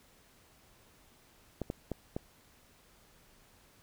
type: clicks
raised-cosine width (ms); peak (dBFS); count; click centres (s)
2; -21; 4; 1.617 / 1.701 / 1.917 / 2.165
effects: pink hiss -63 dBFS RMS until 3.82 s